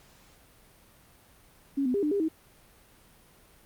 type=tone with pitch steps; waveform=sine; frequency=276.6 / 251.9 / 402.5 / 299.5 / 402.3 / 318.6 Hz; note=C#4 / B3 / G4 / D4 / G4 / D#4; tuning=-4 / +34 / +46 / +34 / +45 / +41 cents; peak=-24 dBFS; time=1.77-2.286 s; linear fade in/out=10 ms; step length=86 ms; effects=pink hiss -58 dBFS RMS until 3.65 s + Opus 48 kbps